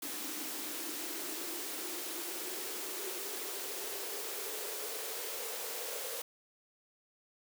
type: noise with high-pass filter sweep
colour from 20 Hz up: white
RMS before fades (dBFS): -40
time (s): 0.02-6.22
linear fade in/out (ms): 5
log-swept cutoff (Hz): 290 to 490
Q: 6.4
effects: none